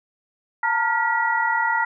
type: tone cluster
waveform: sine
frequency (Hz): 893 / 933 / 1409 / 1933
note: A5 / A#5 / F6 / B6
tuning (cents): +25 / +1 / +15 / -38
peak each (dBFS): -24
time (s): 0.63-1.85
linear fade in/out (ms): 5
effects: none